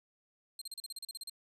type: tone bursts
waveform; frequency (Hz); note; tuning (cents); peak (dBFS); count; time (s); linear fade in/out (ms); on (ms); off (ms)
25% pulse; 4186; C8; 0; -36; 12; 0.59-1.297; 2; 25; 37
effects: none